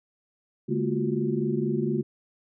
sine tone cluster, 144.9 / 211 / 230.8 / 347.2 / 371.5 Hz, D3 / G#3 / A#3 / F4 / F#4, -23 / +28 / -17 / -10 / +7 cents, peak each -30 dBFS, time 0.68-2.03 s, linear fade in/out 20 ms, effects none

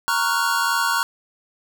square chord, Gb major seventh, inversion first, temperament equal, 932.3 / 1108.7 / 1396.9 / 1480 Hz, Bb5 / Db6 / F6 / Gb6, 0 / 0 / 0 / 0 cents, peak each -25 dBFS, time 0.08-1.03 s, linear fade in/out 0 ms, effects none

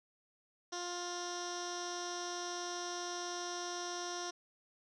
15% pulse tone with low-pass filter, 352.3 Hz, F4, 15 cents sharp, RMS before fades -41 dBFS, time 0.72-4.31 s, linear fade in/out 10 ms, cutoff 5500 Hz, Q 5.5, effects none

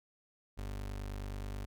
30% pulse tone, 49.41 Hz, G1, 14 cents sharp, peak -36 dBFS, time 0.57-1.66 s, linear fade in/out 20 ms, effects none

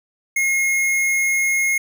square tone, 2154 Hz, C7, 50 cents sharp, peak -17 dBFS, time 0.36-1.78 s, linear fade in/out 5 ms, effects none

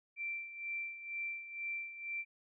sine tone with tremolo, 2349 Hz, D7, in tune, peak -36 dBFS, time 0.16-2.25 s, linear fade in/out 50 ms, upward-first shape sine, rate 2.1 Hz, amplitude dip 70%, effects none

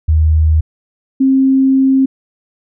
sine tone pair in turn, 78.5 / 266.6 Hz, D#2 / C4, +16 / +33 cents, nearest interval octave + major sixth, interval 2117 cents, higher second, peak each -7 dBFS, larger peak neither, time 0.08-0.61 / 1.2-2.06 s, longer second, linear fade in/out 10 ms, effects none

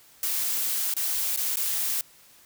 blue noise with dropouts, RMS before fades -27 dBFS, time 0.23-2.01 s, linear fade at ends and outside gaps 1 ms, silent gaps 0.939-0.966 / 1.362-1.374 / 1.558-1.57 s, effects white hiss -55 dBFS RMS until 2.45 s

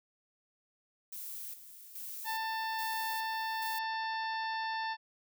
violet noise with tremolo, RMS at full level -43 dBFS, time 1.12-3.79 s, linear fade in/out 5 ms, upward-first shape square, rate 1.2 Hz, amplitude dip 65%
harmonic tone, 890 Hz, A5, 20 cents sharp, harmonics 1 / 2 / 3 / 4 / 5 / 6, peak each -35 / -39 / -48 / -48 / -47 / -51 dBFS, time 2.24-4.97 s, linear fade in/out 50 ms
effects none

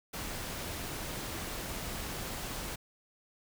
pink noise, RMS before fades -39 dBFS, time 0.13-2.76 s, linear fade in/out 10 ms, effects none

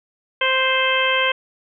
harmonic tone, 523.3 Hz, C5, in tune, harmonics 1 / 2 / 3 / 4 / 5 / 6, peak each -23 / -23 / -23 / -23 / -23 / -23 dBFS, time 0.41-1.32 s, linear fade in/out 5 ms, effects none

